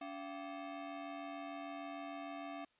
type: ring-modulated tone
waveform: 30% pulse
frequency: 482.6 Hz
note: B4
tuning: 40 cents flat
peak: -38 dBFS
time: 0.01-2.65 s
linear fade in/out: 5 ms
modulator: 198 Hz
effects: white hiss -75 dBFS RMS until 2.79 s + resampled to 8000 Hz